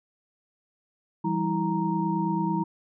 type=tone cluster; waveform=sine; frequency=167.7 / 196.8 / 324.3 / 932 Hz; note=E3 / G3 / E4 / A#5; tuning=+30 / +7 / -28 / -1 cents; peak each=-29 dBFS; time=1.24-2.64 s; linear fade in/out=10 ms; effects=none